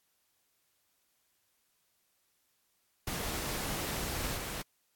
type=noise with level steps; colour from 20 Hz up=pink; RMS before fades=-36 / -39 dBFS; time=3.07-4.62 s; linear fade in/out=5 ms; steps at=4.36 s; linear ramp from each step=20 ms; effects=white hiss -75 dBFS RMS until 4.95 s + AAC 64 kbps